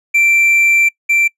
triangle tone pair in turn, 2349 / 2349 Hz, D7 / D7, 0 / 0 cents, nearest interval unison, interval 0 cents, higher neither, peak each -7 / -8 dBFS, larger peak first, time 0.14-0.89 / 1.09-1.28 s, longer first, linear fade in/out 10 ms, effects noise-tail reverb RT60 0.1 s tail -25 dB re dry + resampled to 32000 Hz

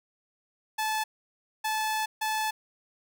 sawtooth tone bursts at uneven times, 868 Hz, A5, 24 cents flat, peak -23 dBFS, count 3, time 0.78-1.04 / 1.64-2.06 / 2.21-2.51 s, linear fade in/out 10 ms, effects none

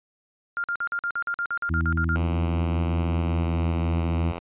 sine tone bursts, 1400 Hz, F6, 4 cents sharp, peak -24 dBFS, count 14, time 0.57-2.16 s, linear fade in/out 0 ms, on 69 ms, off 48 ms
harmonic tone, 82 Hz, E2, 9 cents flat, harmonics 1 / 2 / 3 / 4, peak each -23 / -29 / -33 / -35 dBFS, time 1.69-4.33 s, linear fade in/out 20 ms
5% pulse tone with pitch glide, 87.31 to 85.46 Hz, F2 to F2, 0 to -37 cents, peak -20 dBFS, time 2.16-4.39 s, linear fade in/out 0 ms, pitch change -37 cents, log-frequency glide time 3.15-3.55 s
effects resampled to 8000 Hz

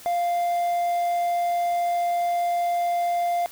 triangle tone, 697 Hz, F5, 4 cents flat, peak -19 dBFS, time 0.06-3.46 s, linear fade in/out 0 ms, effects white hiss -45 dBFS RMS until 3.51 s

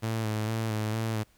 sawtooth tone with vibrato, 110 Hz, A2, in tune, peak -24 dBFS, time 0.02-1.24 s, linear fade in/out 20 ms, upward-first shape square, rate 2.2 Hz, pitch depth 31 cents each way, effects pink hiss -64 dBFS RMS until 1.37 s

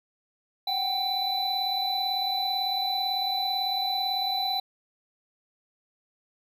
triangle tone cluster, 749 / 787 / 3987 Hz, F#5 / G5 / B7, +21 / +7 / +16 cents, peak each -30 / -30 / -26 dBFS, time 0.67-4.6 s, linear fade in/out 5 ms, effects none

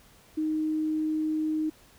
sine tone, 311.1 Hz, D#4, in tune, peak -25 dBFS, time 0.37-1.7 s, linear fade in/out 10 ms, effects pink hiss -57 dBFS RMS until 1.98 s

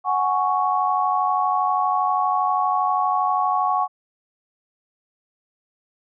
sine chord, F# suspended second, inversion none, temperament just, 740 / 832.5 / 1110 Hz, F#5 / G#5 / C#6, 0 / +4 / +2 cents, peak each -22 / -24 / -21 dBFS, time 0.04-3.88 s, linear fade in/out 50 ms, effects none

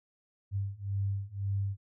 sine beating tone pair, 98 / 99.9 Hz, G2 / G2, 0 / +33 cents, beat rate 1.9 Hz, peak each -34 / -33 dBFS, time 0.51-1.77 s, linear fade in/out 50 ms, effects none

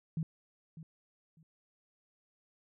sine tone with echo, 160.2 Hz, E3, 49 cents flat, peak -31 dBFS, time 0.17-0.23 s, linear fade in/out 2 ms, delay 600 ms, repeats 2, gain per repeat -14 dB, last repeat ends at 1.43 s, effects none

